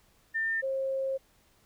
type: tone pair in turn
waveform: sine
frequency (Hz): 1801 / 535.4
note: A6 / C5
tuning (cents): +40 / +40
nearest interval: octave + major sixth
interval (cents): 2100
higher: first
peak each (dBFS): -27 / -28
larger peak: first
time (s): 0.34-0.62 / 0.62-1.18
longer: second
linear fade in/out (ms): 20
effects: pink hiss -65 dBFS RMS until 1.65 s